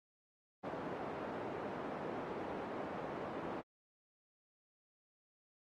pink band-pass noise, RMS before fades -43 dBFS, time 0.63-3.62 s, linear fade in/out 20 ms, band 260 to 970 Hz, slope 12 dB/octave, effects AAC 48 kbps

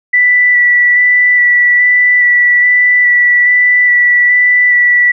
sine tone with vibrato, 1967 Hz, B6, 7 cents flat, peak -5 dBFS, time 0.13-5.12 s, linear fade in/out 10 ms, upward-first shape square, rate 1.2 Hz, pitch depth 10 cents each way, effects none

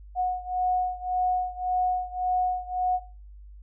sine beating tone pair, 730 / 731.8 Hz, F#5 / F#5, -24 / -19 cents, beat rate 1.8 Hz, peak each -26 / -28 dBFS, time 0.15-3 s, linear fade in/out 50 ms, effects noise-tail reverb RT60 0.4 s tail -17 dB re dry + added 50 Hz sine -43 dBFS peak until 3.62 s

